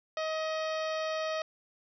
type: harmonic tone with a mistuned harmonic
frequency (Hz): 631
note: D#5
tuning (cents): +24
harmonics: 1 / 2 / 3 / 4 / 5 / 6 / 7 / 8 / 9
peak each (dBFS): -32 / -38 / -42 / -44 / -46 / -48 / -49 / -50 / -51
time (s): 0.17-1.42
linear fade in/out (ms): 2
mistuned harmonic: 6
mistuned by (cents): -25
effects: none